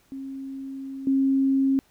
sine tone with level steps, 270 Hz, C#4, 45 cents flat, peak -32 / -18 dBFS, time 0.12-1.79 s, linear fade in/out 0 ms, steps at 1.07 s, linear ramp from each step 2 ms, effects pink hiss -62 dBFS RMS until 1.9 s

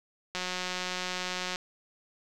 click train, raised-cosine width 0.2 ms, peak -16 dBFS, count 221, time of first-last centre 0.35-1.559 s, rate 182 Hz, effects none

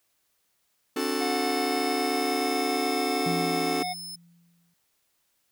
45% pulse chord, D dominant seventh, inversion third, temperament just, 264.3 / 293.7 / 367.1 / 440.5 Hz, C4 / D4 / F#4 / A4, +18 / 0 / -14 / +2 cents, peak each -32 dBFS, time 0.96-3.83 s, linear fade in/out 5 ms
sawtooth tone, 5230 Hz, E8, 15 cents flat, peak -34 dBFS, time 0.99-4.16 s, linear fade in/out 10 ms
harmonic tone, 727 Hz, F#5, 31 cents flat, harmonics 1 / 3 / 5 / 7, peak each -30 / -37 / -43 / -40 dBFS, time 1.2-3.94 s, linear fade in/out 20 ms
sine tone with exponential decay, 171 Hz, F3, 36 cents flat, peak -27 dBFS, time 3.26-4.74 s, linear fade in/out 5 ms, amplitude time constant 320 ms
effects white hiss -72 dBFS RMS until 5.51 s

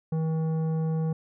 sine tone with tanh clipping, 160 Hz, D#3, 49 cents sharp, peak -26 dBFS, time 0.12-1.13 s, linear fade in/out 5 ms, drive 11 dB, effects none

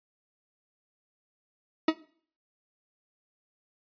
40% pulse tone with exponential decay, 318.4 Hz, D#4, 40 cents sharp, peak -16 dBFS, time 1.88-1.96 s, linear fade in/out 5 ms, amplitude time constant 16 ms, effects noise-tail reverb RT60 0.5 s tail -19 dB re dry + resampled to 11025 Hz

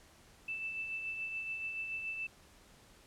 sine tone with tremolo, 2646 Hz, E7, 6 cents sharp, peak -35 dBFS, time 0.48-2.27 s, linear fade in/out 5 ms, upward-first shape triangle, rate 7 Hz, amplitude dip 45%, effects pink hiss -61 dBFS RMS until 3.06 s + low-pass 11000 Hz 12 dB/octave

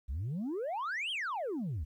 sine exponential two-way sweep, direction up then down, 58.27 to 3300 to 64.6 Hz, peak -31 dBFS, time 0.08-1.85 s, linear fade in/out 20 ms, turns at 1.11 s, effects tanh soft clip ceiling -32 dBFS + 12-bit

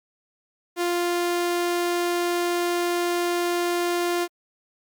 sawtooth tone, 349.2 Hz, F4, in tune, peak -18 dBFS, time 0.76-4.28 s, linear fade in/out 50 ms, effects Opus 48 kbps

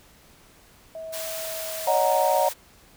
sine tone with pitch glide, 645 to 640.5 Hz, E5 to E5, -38 to -50 cents, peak -33 dBFS, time 0.95-1.97 s, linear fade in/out 2 ms, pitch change -12 cents, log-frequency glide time 1.5-1.79 s
white high-pass noise, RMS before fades -34 dBFS, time 1.12-2.54 s, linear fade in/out 20 ms, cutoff 610 Hz, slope 12 dB/octave
sine chord, D# minor seventh, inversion third, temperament equal with one note detuned, 561.8 / 622.3 / 740 / 932.3 Hz, C#5 / D#5 / F#5 / A#5, +23 / 0 / 0 / 0 cents, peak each -24 dBFS, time 1.87-2.49 s, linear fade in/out 5 ms
effects pink hiss -54 dBFS RMS until 2.96 s

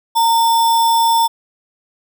sine tone with sample-and-hold, 917 Hz, A#5, 29 cents flat, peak -10 dBFS, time 0.15-1.28 s, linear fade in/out 20 ms, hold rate 4410 Hz, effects none

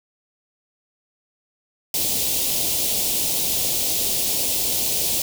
white band-stop noise, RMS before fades -22 dBFS, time 1.94-5.22 s, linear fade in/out 2 ms, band 740 to 2800 Hz, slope 24 dB/octave, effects none

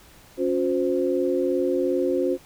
sine tone cluster, 277.1 / 359.8 / 520 Hz, C#4 / F#4 / C5, -1 / -48 / -11 cents, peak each -26 / -23 / -25 dBFS, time 0.37-2.38 s, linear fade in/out 50 ms, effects pink hiss -51 dBFS RMS until 2.45 s

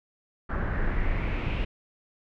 brown noise with low-pass filter sweep, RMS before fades -27 dBFS, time 0.49-1.65 s, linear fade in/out 10 ms, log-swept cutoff 1500 to 2800 Hz, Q 3.8, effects none

